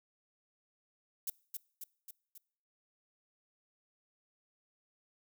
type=noise with echo; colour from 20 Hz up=violet; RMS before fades=-36 dBFS; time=1.27-1.3 s; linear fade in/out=5 ms; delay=270 ms; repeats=4; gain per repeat=-4 dB; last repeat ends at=2.38 s; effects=noise-tail reverb RT60 0.6 s tail -24 dB re dry